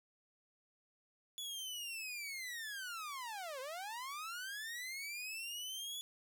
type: linear two-way sweep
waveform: sawtooth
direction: down then up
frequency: 3437 to 502 to 3437 Hz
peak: -39 dBFS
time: 1.38-6.01 s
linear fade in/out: 0 ms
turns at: 3.6 s
effects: none

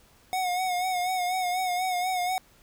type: tone with vibrato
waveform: square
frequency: 731 Hz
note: F#5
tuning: 21 cents flat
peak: -26 dBFS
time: 0.33-2.38 s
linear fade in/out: 0 ms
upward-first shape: sine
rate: 4.1 Hz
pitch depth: 48 cents each way
effects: pink hiss -59 dBFS RMS until 2.62 s

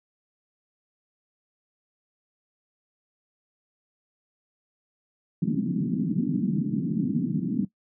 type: band-pass noise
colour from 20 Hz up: pink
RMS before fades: -26 dBFS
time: 5.42-7.65 s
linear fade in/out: 5 ms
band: 150 to 290 Hz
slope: 48 dB/octave
effects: noise-tail reverb RT60 0.1 s tail -18 dB re dry

